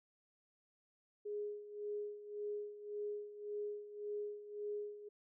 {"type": "tone with tremolo", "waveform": "sine", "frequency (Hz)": 415.3, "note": "G#4", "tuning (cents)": 0, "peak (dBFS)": -38, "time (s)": [1.25, 5.09], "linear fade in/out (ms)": 10, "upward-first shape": "sine", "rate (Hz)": 1.8, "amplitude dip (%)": 75, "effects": []}